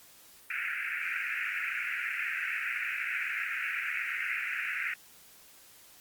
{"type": "band-pass noise", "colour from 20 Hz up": "white", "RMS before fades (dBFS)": -34, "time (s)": [0.5, 4.94], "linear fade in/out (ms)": 5, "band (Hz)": [1400, 2600], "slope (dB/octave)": 96, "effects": ["white hiss -56 dBFS RMS until 6 s", "Opus 48 kbps"]}